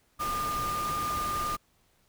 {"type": "tone in noise", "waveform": "sine", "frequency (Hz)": 1208, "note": "D6", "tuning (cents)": 48, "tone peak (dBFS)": -29, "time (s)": [0.19, 1.57], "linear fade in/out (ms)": 20, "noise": "pink", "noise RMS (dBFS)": -37, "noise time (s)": [0.19, 1.57], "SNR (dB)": 5, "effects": ["pink hiss -68 dBFS RMS until 2.08 s"]}